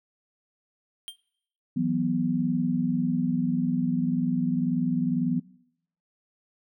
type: tone with exponential decay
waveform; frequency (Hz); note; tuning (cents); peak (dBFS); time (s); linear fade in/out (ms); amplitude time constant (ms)
square; 3178; G7; +23; -31; 1.08-1.18; 0; 20
type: chord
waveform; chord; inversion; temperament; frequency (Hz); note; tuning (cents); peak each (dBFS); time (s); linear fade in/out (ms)
sine; E suspended second; none; equal; 164.81 / 185 / 246.9; E3 / F#3 / B3; 0 / 0 / 0; -29 / -28 / -25; 1.76-5.4; 10
effects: noise-tail reverb RT60 0.7 s tail -21 dB re dry